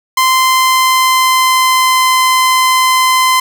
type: tone with pitch glide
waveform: sawtooth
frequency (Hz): 1038 to 1030.8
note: C6 to C6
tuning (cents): -14 to -26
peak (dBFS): -4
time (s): 0.17-3.4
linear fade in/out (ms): 5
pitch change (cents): -12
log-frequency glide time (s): 0.44-2.15
effects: none